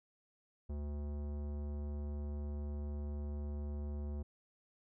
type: tone with tanh clipping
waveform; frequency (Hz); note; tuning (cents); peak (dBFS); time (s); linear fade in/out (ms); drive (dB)
sine; 73; D2; -10; -40; 0.69-4.23; 10; 17
effects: none